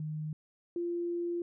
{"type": "tone pair in turn", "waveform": "sine", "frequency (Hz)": [153.9, 345.5], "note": ["D#3", "F4"], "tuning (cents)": [-19, -19], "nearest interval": "octave + major second", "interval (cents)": 1400, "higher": "second", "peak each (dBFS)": [-34, -31], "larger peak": "second", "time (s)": [[0, 0.33], [0.76, 1.42]], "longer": "second", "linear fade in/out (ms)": 2, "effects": []}